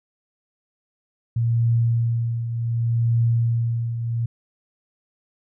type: tone with tremolo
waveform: sine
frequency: 116.54 Hz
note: A#2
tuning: in tune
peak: -15 dBFS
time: 1.36-4.26 s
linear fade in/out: 5 ms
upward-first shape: triangle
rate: 0.67 Hz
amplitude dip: 65%
effects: none

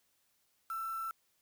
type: tone with quantisation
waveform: sine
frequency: 1337 Hz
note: E6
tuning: 24 cents sharp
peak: -36 dBFS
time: 0.7-1.11 s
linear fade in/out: 2 ms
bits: 8
effects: white hiss -75 dBFS RMS until 1.41 s

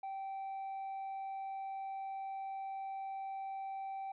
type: tone with tanh clipping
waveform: sine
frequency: 777 Hz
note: G5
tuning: 16 cents flat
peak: -40 dBFS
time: 0.03-4.12 s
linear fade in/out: 5 ms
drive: 2 dB
effects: none

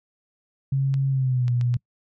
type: tone with pitch glide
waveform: sine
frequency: 136 to 121.86 Hz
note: C#3 to B2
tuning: -33 to -23 cents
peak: -19 dBFS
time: 0.72-1.77 s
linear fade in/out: 5 ms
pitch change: -190 cents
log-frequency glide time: 1.09-1.5 s
type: clicks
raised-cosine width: 0.2 ms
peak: -23 dBFS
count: 4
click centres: 0.941 / 1.481 / 1.612 / 1.741 s
effects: noise-tail reverb RT60 0.1 s tail -26 dB re dry

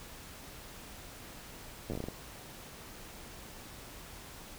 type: slowing click train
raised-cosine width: 2 ms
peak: -24 dBFS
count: 9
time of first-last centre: 1.9-2.085 s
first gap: 9 ms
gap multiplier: 1.26
effects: pink hiss -49 dBFS RMS until 4.58 s

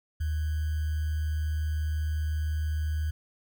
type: tone with sample-and-hold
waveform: sine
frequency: 77.1 Hz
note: D#2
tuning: 15 cents flat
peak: -26 dBFS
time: 0.2-3.11 s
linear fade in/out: 10 ms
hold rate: 1575 Hz
effects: none

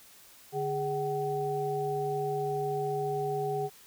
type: tone cluster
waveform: sine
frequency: 145.7 / 412.3 / 756 Hz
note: D3 / G#4 / F#5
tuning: -13 / -13 / +37 cents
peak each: -37 / -31 / -33 dBFS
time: 0.52-3.7 s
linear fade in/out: 50 ms
effects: white hiss -55 dBFS RMS until 3.86 s

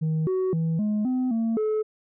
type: tone with pitch steps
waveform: sine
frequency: 157.9 / 374 / 162.9 / 210.8 / 255 / 226.7 / 431.2 Hz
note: D#3 / F#4 / E3 / G#3 / C4 / A#3 / A4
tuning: +26 / +19 / -20 / +26 / -44 / -48 / -35 cents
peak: -19 dBFS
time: 0.01-1.83 s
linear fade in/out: 20 ms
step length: 260 ms
effects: tanh soft clip ceiling -21 dBFS

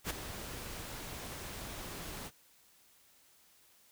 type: noise with ADSR envelope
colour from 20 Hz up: pink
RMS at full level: -34 dBFS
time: 0.04-2.31 s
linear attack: 60 ms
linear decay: 14 ms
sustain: -10 dB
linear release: 48 ms
effects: white hiss -65 dBFS RMS until 3.91 s

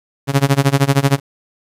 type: tone with tremolo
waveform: sawtooth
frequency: 138.59 Hz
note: C#3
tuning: in tune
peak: -4 dBFS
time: 0.27-1.2 s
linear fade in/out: 50 ms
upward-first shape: sine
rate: 13 Hz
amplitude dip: 95%
effects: resampled to 32000 Hz + 7-bit

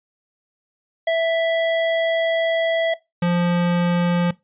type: tone pair in turn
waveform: square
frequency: 659.3 / 174.63 Hz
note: E5 / F3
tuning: 0 / 0 cents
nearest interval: octave + major seventh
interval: 2300 cents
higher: first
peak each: -17 dBFS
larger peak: neither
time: 1.07-2.94 / 3.22-4.31 s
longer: first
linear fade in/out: 5 ms
effects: noise-tail reverb RT60 0.2 s tail -20 dB re dry + resampled to 8000 Hz

